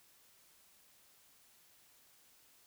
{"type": "silence", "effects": ["white hiss -66 dBFS RMS until 2.66 s"]}